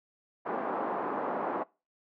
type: band-pass noise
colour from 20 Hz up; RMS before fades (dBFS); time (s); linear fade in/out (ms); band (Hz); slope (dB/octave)
white; -33; 0.45-1.64; 20; 220 to 1100; 24
effects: noise-tail reverb RT60 0.3 s tail -24 dB re dry